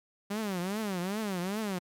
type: tone with vibrato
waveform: sawtooth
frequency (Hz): 196.4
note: G3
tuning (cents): +4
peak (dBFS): -27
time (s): 0.3-1.79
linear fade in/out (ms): 10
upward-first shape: triangle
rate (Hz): 2.5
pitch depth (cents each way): 240
effects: MP3 96 kbps